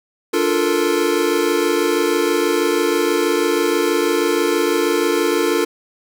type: chord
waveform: square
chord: Bb major seventh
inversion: first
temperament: equal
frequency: 293.7 / 349.2 / 440 / 466.2 Hz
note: D4 / F4 / A4 / Bb4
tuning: 0 / 0 / 0 / 0 cents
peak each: -23 / -20 / -21 / -23 dBFS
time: 0.33-5.65 s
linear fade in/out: 10 ms
effects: none